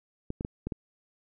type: clicks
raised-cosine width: 3 ms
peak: -20 dBFS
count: 5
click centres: 0.304 / 0.409 / 0.449 / 0.67 / 0.722 s
effects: none